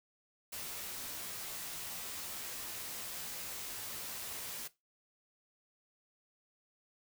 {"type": "noise with comb filter", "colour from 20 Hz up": "white", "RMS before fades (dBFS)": -43, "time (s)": [0.52, 4.68], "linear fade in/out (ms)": 10, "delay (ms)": 15, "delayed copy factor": -0.5, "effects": ["noise-tail reverb RT60 0.2 s tail -17 dB re dry"]}